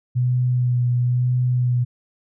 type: tone with vibrato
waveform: sine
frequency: 123.9 Hz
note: B2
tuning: 6 cents sharp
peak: -16 dBFS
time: 0.15-1.85 s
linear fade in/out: 20 ms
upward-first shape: sine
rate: 1 Hz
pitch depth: 19 cents each way
effects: none